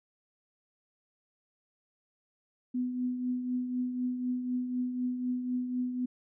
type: tone with tremolo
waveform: sine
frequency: 249.8 Hz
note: B3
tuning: 20 cents sharp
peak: -27 dBFS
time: 2.74-6.06 s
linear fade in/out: 10 ms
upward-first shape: triangle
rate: 4 Hz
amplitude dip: 55%
effects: none